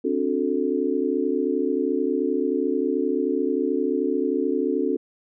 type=chord; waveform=sine; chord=D dominant seventh; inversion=third; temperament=just; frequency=264.3 / 293.7 / 367.1 / 440.5 Hz; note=C4 / D4 / F#4 / A4; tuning=+18 / 0 / -14 / +2 cents; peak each=-26 dBFS; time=0.04-4.97 s; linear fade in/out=10 ms; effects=none